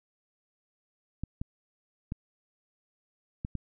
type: clicks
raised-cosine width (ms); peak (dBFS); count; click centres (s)
5; -21; 5; 1.236 / 1.415 / 2.121 / 3.449 / 3.553
effects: none